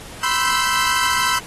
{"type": "chord", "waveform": "sawtooth", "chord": "C major seventh", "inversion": "third", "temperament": "equal with one note detuned", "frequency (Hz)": [987.8, 1046.5, 1318.5, 1544.6], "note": ["B5", "C6", "E6", "G6"], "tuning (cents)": [0, 0, 0, -26], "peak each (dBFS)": -19, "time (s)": [0.23, 1.39], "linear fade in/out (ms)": 5, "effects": ["pink hiss -38 dBFS RMS until 1.46 s", "AAC 32 kbps"]}